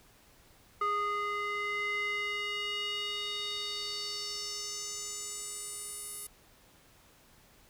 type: tone with band-pass filter sweep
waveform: square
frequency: 412 Hz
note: G#4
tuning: 14 cents flat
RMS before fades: -36 dBFS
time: 0.81-6.27 s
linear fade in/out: 5 ms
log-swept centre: 1300 to 11000 Hz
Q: 3.6
effects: pink hiss -61 dBFS RMS until 7.69 s